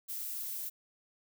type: noise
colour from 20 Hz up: violet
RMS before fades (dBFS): -39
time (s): 0.08-0.7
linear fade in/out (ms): 20
effects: none